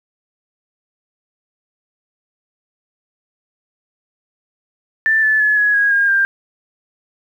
sine tone with pitch steps, 1771 / 1739.6 / 1708.7 / 1678.4 / 1648.6 / 1619.3 / 1590.6 Hz, A6 / A6 / G#6 / G#6 / G#6 / G#6 / G6, +11 / -20 / +49 / +18 / -13 / -44 / +25 cents, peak -11 dBFS, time 5.06-6.25 s, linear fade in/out 0 ms, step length 170 ms, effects 8-bit

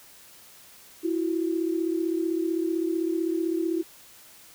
sine tone pair together, 330.1 / 365.8 Hz, E4 / F#4, +2 / -20 cents, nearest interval major second, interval 178 cents, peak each -25 / -29 dBFS, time 1.03-3.83 s, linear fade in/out 20 ms, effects white hiss -51 dBFS RMS until 4.54 s

